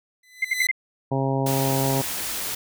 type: tone with exponential growth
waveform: sawtooth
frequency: 2010 Hz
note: B6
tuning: 30 cents sharp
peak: -14 dBFS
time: 0.23-0.67 s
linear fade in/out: 5 ms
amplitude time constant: 95 ms
type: tone bursts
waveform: sine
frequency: 2093 Hz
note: C7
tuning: in tune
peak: -18 dBFS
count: 4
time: 0.42-0.714 s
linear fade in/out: 5 ms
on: 27 ms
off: 62 ms
type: harmonic tone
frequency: 135 Hz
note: C#3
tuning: 45 cents flat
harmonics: 1 / 2 / 3 / 4 / 5 / 6 / 7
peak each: -24 / -27 / -29 / -30 / -31 / -32 / -32 dBFS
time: 1.11-2.02 s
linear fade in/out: 10 ms
type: noise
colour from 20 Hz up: white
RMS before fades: -29 dBFS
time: 1.46-2.55 s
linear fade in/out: 5 ms
effects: none